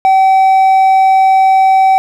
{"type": "tone with hard clipping", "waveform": "sine", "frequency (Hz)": 766, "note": "G5", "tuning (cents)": -40, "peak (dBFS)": -6, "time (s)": [0.05, 1.98], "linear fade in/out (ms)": 0, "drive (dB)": 3, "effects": []}